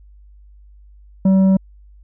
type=tone with tanh clipping; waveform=sine; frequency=191.1 Hz; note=G3; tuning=44 cents flat; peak=-11 dBFS; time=1.25-1.57 s; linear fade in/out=5 ms; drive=7 dB; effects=added 50 Hz sine -42 dBFS peak until 2.03 s